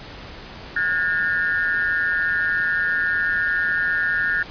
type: tone cluster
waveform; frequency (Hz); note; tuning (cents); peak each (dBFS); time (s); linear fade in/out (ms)
sine; 1443 / 1633 / 1797; F#6 / G#6 / A6; -44 / -30 / +36; -23; 0.76-4.43; 5
effects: pink hiss -38 dBFS RMS until 4.5 s + resampled to 11025 Hz